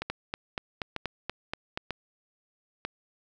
two click trains, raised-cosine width 0.3 ms, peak -16 / -15 dBFS, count 4 / 8, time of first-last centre 0.02-2.85 / 0.1-1.775 s, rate 1.06 / 4.18 Hz, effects none

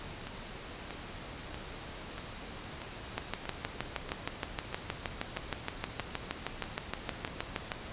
two click trains, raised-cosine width 0.3 ms, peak -16 / -24 dBFS, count 30 / 12, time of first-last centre 3.18-7.718 / 0.27-7.276 s, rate 6.39 / 1.57 Hz, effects pink hiss -44 dBFS RMS until 7.92 s + resampled to 8000 Hz

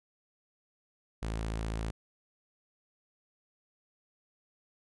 sawtooth tone, 55 Hz, A1, in tune, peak -29 dBFS, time 1.22-1.91 s, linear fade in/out 10 ms, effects resampled to 24000 Hz

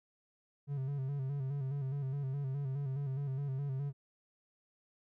triangle tone with vibrato, 137.3 Hz, C#3, 16 cents flat, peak -32 dBFS, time 0.67-3.93 s, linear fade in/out 50 ms, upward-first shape square, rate 4.8 Hz, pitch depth 62 cents each way, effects none

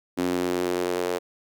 sawtooth tone with high-pass filter sweep, 89.4 Hz, F2, 41 cents sharp, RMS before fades -26 dBFS, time 0.17-1.19 s, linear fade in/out 20 ms, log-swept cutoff 280 to 450 Hz, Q 3.1, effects none

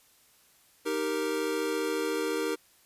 square chord, Eb major, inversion none, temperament equal, 311.1 / 392 / 466.2 Hz, Eb4 / G4 / Bb4, 0 / 0 / 0 cents, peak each -34 / -34 / -32 dBFS, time 0.85-2.56 s, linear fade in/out 20 ms, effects white hiss -62 dBFS RMS until 2.85 s + resampled to 32000 Hz

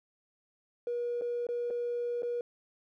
triangle tone with dropouts, 480 Hz, B4, 49 cents flat, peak -27 dBFS, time 0.87-2.41 s, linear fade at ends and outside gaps 2 ms, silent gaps 1.212-1.219 / 1.468-1.488 / 1.703-1.707 / 2.222-2.231 s, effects tanh soft clip ceiling -28 dBFS

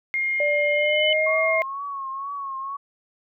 sine tone, 2129 Hz, C7, 30 cents sharp, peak -21 dBFS, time 0.14-1.62 s, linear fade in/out 0 ms
sine tone with exponential growth, 3000 Hz, F#7, 23 cents sharp, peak -19 dBFS, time 0.21-1.13 s, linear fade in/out 2 ms, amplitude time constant 200 ms
sine tone with pitch glide, 587.3 to 647.9 Hz, D5 to E5, 0 to -30 cents, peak -21 dBFS, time 0.4-1.62 s, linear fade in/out 2 ms, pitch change +170 cents, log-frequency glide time 0.73-1.47 s
sine tone with vibrato, 1100 Hz, C#6, 14 cents flat, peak -28 dBFS, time 1.26-2.77 s, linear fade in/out 10 ms, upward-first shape triangle, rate 2.1 Hz, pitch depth 64 cents each way
effects none

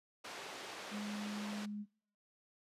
pink band-pass noise, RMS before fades -48 dBFS, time 0.24-1.66 s, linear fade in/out 10 ms, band 400 to 5600 Hz, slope 12 dB/octave
sine tone, 207.7 Hz, G#3, in tune, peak -40 dBFS, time 0.9-1.86 s, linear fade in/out 50 ms
effects noise-tail reverb RT60 0.6 s tail -24 dB re dry + resampled to 32000 Hz

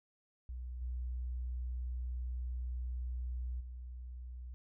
sine tone with level steps, 61.74 Hz, B1, in tune, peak -40 / -36 / -43 dBFS, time 0.49-4.54 s, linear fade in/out 0 ms, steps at 0.81 / 3.6 s, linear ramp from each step 10 ms, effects none

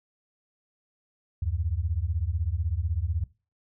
sine beating tone pair, 75 / 91 Hz, D2 / F#2, +37 / -28 cents, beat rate 16 Hz, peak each -28 dBFS, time 1.42-3.24 s, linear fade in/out 5 ms, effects noise-tail reverb RT60 0.3 s tail -18 dB re dry

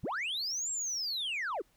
sine linear two-way sweep, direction up then down, 42.8 to 7610 to 298.3 Hz, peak -30 dBFS, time 0.03-1.62 s, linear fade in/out 10 ms, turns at 0.71 s, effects tanh soft clip ceiling -31 dBFS + pink hiss -69 dBFS RMS until 1.76 s

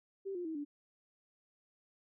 sine tone with pitch steps, 390 / 353.5 / 320.5 / 290.5 Hz, G4 / F4 / E4 / D4, -9 / +21 / -49 / -19 cents, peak -37 dBFS, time 0.25-0.65 s, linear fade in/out 20 ms, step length 100 ms, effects none

